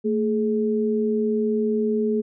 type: tone pair together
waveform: sine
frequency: 223.7 / 422.2 Hz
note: A3 / G#4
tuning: +29 / +29 cents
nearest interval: major seventh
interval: 1100 cents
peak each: -22 / -22 dBFS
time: 0.04-2.22 s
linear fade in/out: 20 ms
effects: none